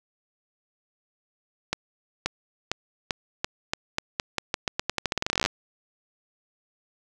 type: accelerating click train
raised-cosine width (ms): 0.2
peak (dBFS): -7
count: 29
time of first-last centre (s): 1.73-5.46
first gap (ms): 530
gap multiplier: 0.86
effects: none